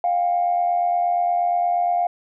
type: tone pair together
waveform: sine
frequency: 705.5 / 794 Hz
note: F5 / G5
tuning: +17 / +22 cents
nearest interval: major second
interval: 205 cents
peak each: -17 / -26 dBFS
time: 0.04-2.07 s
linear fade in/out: 2 ms
effects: tanh soft clip ceiling -11 dBFS